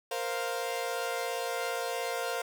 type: chord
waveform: sawtooth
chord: Bb suspended second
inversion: none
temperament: equal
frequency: 466.2 / 523.3 / 698.5 Hz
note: Bb4 / C5 / F5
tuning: 0 / 0 / 0 cents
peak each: -32 dBFS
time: 0.11-2.42 s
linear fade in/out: 5 ms
effects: 10-bit